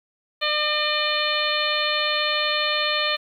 harmonic tone with a mistuned harmonic, 601 Hz, D5, 40 cents sharp, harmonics 1 / 2 / 3 / 4 / 5 / 6 / 7, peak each -28 / -28 / -28 / -28 / -28 / -28 / -28 dBFS, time 0.41-3.17 s, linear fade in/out 20 ms, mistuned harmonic 3, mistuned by +15 cents, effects 9-bit

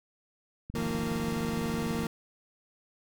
click train, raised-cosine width 5 ms, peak -28 dBFS, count 33, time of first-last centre 0.7-2.033 s, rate 24 Hz
30% pulse chord, Eb suspended second, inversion none, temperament equal with one note detuned, 155.56 / 174.61 / 230.4 Hz, Eb3 / F3 / Bb3, 0 / 0 / -20 cents, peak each -35 / -33 / -29 dBFS, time 0.75-2.07 s, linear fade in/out 2 ms
effects none

